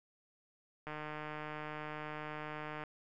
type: click train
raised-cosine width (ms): 0.5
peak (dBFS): -28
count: 300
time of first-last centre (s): 0.87-2.837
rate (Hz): 152
effects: none